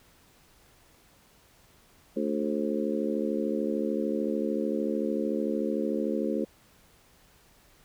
harmonic tone with a mistuned harmonic, 73.42 Hz, D2, in tune, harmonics 3 / 4 / 5 / 6 / 7, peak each -31 / -32 / -33 / -34 / -34 dBFS, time 2.16-6.45 s, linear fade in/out 10 ms, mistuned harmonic 7, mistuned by +57 cents, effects pink hiss -60 dBFS RMS until 7.84 s

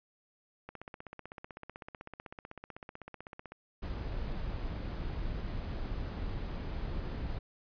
click train, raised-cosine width 0.5 ms, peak -29 dBFS, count 46, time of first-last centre 0.69-3.52 s, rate 15.9 Hz
brown noise, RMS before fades -37 dBFS, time 3.82-7.39 s, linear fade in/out 10 ms
effects resampled to 11025 Hz

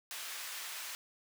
pink high-pass noise, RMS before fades -43 dBFS, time 0.11-0.95 s, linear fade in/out 0 ms, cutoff 1500 Hz, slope 12 dB/octave, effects none

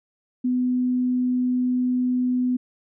sine tone, 250.5 Hz, B3, 25 cents sharp, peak -19 dBFS, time 0.44-2.57 s, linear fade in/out 10 ms, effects none

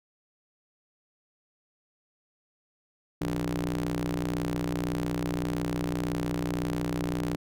sawtooth ring-modulated tone, 61.74 Hz, B1, in tune, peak -21 dBFS, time 3.21-7.36 s, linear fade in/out 5 ms, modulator 229 Hz, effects none

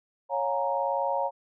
sine chord, Bb minor seventh, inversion first, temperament equal with one note detuned, 554.4 / 711.5 / 830.6 / 932.3 Hz, Db5 / F5 / Ab5 / Bb5, 0 / +32 / 0 / 0 cents, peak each -29 / -32 / -33 / -29 dBFS, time 0.29-1.31 s, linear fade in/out 50 ms, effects none

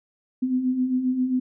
sine beating tone pair, 248.9 / 256.4 Hz, B3 / C4, +14 / -35 cents, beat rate 7.5 Hz, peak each -29 / -21 dBFS, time 0.42-1.4 s, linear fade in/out 10 ms, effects none

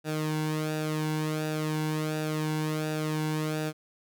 sawtooth tone with flanger, 154.7 Hz, D#3, 10 cents flat, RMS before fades -30 dBFS, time 0.04-3.73 s, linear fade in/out 50 ms, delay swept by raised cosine 0.94 to 1.62 ms, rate 1.4 Hz, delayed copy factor -0.65, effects none

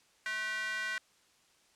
square tone with high-pass filter, 215.9 Hz, A3, 33 cents flat, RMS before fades -36 dBFS, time 0.26-0.98 s, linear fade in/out 0 ms, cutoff 1700 Hz, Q 6.4, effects white hiss -67 dBFS RMS until 1.75 s + low-pass 8000 Hz 12 dB/octave

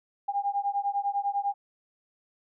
sine beating tone pair, 800 / 810 Hz, G5 / G#5, +35 / -43 cents, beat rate 10 Hz, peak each -29 dBFS, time 0.28-1.54 s, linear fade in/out 10 ms, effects none

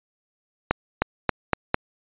accelerating click train, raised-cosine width 0.5 ms, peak -3 dBFS, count 5, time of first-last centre 0.71-1.744 s, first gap 310 ms, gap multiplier 0.88, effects resampled to 8000 Hz

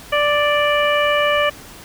harmonic tone, 587.3 Hz, D5, in tune, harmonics 1 / 2 / 3 / 4 / 5, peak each -17 / -20 / -22 / -23 / -24 dBFS, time 0.12-1.5 s, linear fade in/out 10 ms, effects pink hiss -39 dBFS RMS until 1.84 s

